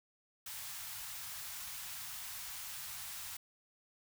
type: band-stop noise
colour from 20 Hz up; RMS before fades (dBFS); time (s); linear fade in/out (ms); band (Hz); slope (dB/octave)
white; -45; 0.46-3.37; 5; 150 to 790; 24
effects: none